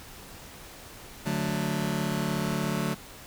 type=chord; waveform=sawtooth; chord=D major; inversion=none; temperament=just; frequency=146.83 / 183.54 / 220.2 Hz; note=D3 / F#3 / A3; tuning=0 / -14 / +2 cents; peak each=-27 dBFS; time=1.25-2.95 s; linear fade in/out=20 ms; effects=pink hiss -46 dBFS RMS until 3.26 s